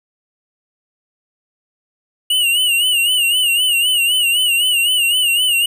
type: tone with vibrato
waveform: square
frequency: 2882 Hz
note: F#7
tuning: 46 cents flat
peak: -13 dBFS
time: 2.3-5.66 s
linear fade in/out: 5 ms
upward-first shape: sine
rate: 3.9 Hz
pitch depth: 92 cents each way
effects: none